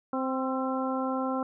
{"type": "harmonic tone with a mistuned harmonic", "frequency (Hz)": 261.6, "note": "C4", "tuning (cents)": 0, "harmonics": [1, 2, 3, 4, 5], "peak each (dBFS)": [-30, -33, -35, -36, -37], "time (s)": [0.13, 1.43], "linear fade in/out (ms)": 2, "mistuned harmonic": 5, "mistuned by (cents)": 40, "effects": []}